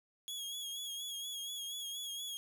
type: tone with vibrato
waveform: sawtooth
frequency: 3322 Hz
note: G#7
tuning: in tune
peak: -37 dBFS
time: 0.28-2.37 s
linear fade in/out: 0 ms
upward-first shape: sine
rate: 4.2 Hz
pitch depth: 44 cents each way
effects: none